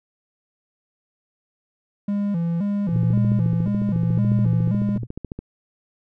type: tone with vibrato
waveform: triangle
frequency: 185 Hz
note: F#3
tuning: in tune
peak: -18 dBFS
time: 2.08-4.98 s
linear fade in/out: 5 ms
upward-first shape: square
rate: 1.9 Hz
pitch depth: 160 cents each way
type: click train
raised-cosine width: 3 ms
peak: -18 dBFS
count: 36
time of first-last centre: 2.89-5.39 s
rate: 14 Hz
type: tone with tremolo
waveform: sine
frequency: 117.9 Hz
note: A#2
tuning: 20 cents sharp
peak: -17 dBFS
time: 2.9-5.07 s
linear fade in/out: 50 ms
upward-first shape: sine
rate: 0.84 Hz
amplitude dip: 65%
effects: none